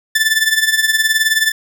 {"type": "tone with tremolo", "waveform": "sawtooth", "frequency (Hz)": 1760, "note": "A6", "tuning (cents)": 0, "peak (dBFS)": -5, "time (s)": [0.15, 1.52], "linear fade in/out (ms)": 5, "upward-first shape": "triangle", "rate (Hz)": 19, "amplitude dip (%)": 80, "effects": []}